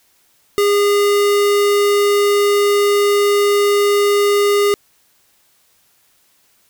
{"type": "tone", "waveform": "square", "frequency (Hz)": 407.7, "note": "G#4", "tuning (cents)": -32, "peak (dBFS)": -12, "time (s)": [0.58, 4.74], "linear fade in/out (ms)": 0, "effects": ["white hiss -57 dBFS RMS until 6.69 s"]}